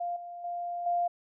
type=tone with level steps; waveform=sine; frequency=698.5 Hz; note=F5; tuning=in tune; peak=-30 / -39 / -32 / -25 dBFS; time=0-1.08 s; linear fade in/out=10 ms; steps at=0.16 / 0.44 / 0.86 s; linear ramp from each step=5 ms; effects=none